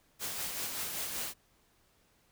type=noise with tremolo; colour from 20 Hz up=white; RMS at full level=-36 dBFS; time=0.19-1.34 s; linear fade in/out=50 ms; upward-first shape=sine; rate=5.2 Hz; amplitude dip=35%; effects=pink hiss -69 dBFS RMS until 2.31 s